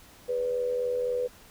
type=tone with amplitude modulation; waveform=sine; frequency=493.9 Hz; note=B4; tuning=in tune; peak=-23 dBFS; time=0.28-1.28 s; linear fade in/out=20 ms; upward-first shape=sine; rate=83.9 Hz; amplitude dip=55%; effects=pink hiss -53 dBFS RMS until 1.5 s